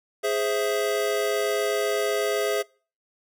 square chord, Ab augmented, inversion none, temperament equal, 415.3 / 523.3 / 659.3 Hz, Ab4 / C5 / E5, 0 / 0 / 0 cents, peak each -26 / -30 / -28 dBFS, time 0.23-2.63 s, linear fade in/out 20 ms, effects noise-tail reverb RT60 0.4 s tail -25 dB re dry

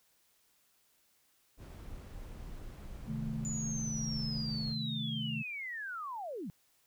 brown noise, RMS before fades -46 dBFS, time 1.57-4.76 s, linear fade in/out 50 ms
sine chord, A diminished, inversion first, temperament equal, 130.81 / 155.56 / 220 Hz, C3 / Eb3 / A3, 0 / 0 / 0 cents, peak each -40 / -40 / -38 dBFS, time 3.07-5.43 s, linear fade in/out 20 ms
sine linear sweep, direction down, 7040 to 146.83 Hz, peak -38 dBFS, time 3.45-6.5 s, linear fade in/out 0 ms
effects white hiss -71 dBFS RMS until 6.86 s

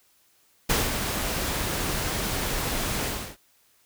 pink noise with ADSR envelope, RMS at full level -22 dBFS, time 0.69-3.37 s, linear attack 11 ms, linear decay 200 ms, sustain -6 dB, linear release 320 ms, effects white hiss -63 dBFS RMS until 3.85 s

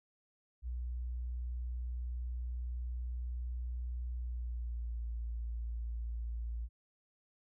sine tone with pitch glide, 60.8 to 57.59 Hz, B1 to A#1, -26 to -20 cents, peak -36 dBFS, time 0.62-6.69 s, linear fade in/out 50 ms, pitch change -94 cents, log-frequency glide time 4.15-5.06 s, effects none

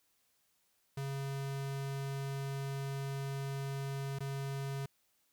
square tone with dropouts, 137.5 Hz, C#3, 14 cents flat, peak -37 dBFS, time 0.97-4.86 s, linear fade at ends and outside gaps 5 ms, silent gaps 4.188-4.204 s, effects white hiss -75 dBFS RMS until 5.32 s

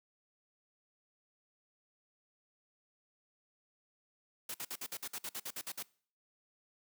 white noise bursts, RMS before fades -41 dBFS, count 13, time 4.49-5.827 s, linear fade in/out 5 ms, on 53 ms, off 54 ms, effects noise-tail reverb RT60 0.5 s tail -23 dB re dry + high-pass 150 Hz 12 dB/octave

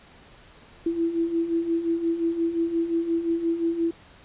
sine beating tone pair, 329.6 / 335.3 Hz, E4 / E4, 0 / +30 cents, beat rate 5.7 Hz, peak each -29 / -23 dBFS, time 0.86-3.91 s, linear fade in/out 5 ms, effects pink hiss -51 dBFS RMS until 4.24 s + resampled to 8000 Hz

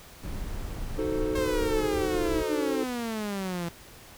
brown noise, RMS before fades -34 dBFS, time 0.23-2.43 s, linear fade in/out 5 ms
triangle chord, D# diminished seventh, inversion none, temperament equal with one note detuned, 311.1 / 371.7 / 440 / 523.3 Hz, D#4 / F#4 / A4 / C5, 0 / +8 / 0 / 0 cents, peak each -29 / -33 / -28 / -33 dBFS, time 0.98-2.84 s, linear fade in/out 5 ms
click train, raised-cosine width 5 ms, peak -27 dBFS, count 4, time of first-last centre 1.16-1.834 s, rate 4.45 Hz
sawtooth exponential sweep, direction down, 540 to 167.5 Hz, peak -26 dBFS, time 1.35-3.69 s, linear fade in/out 5 ms
effects pink hiss -49 dBFS RMS until 4.17 s

